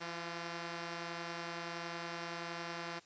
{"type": "tone pair together", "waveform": "5% pulse", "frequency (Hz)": [169.24, 349.2], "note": ["E3", "F4"], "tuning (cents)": [46, 0], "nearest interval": "octave + minor second", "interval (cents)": 1254, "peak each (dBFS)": [-30, -35], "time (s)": [0, 3], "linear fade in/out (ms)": 20, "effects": ["white hiss -63 dBFS RMS until 3.05 s", "resampled to 16000 Hz"]}